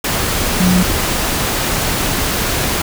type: tone in noise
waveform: sine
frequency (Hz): 182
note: F#3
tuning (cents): -28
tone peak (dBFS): -10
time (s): 0.6-0.83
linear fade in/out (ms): 5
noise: pink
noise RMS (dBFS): -17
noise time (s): 0.04-2.82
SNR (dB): +4
effects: none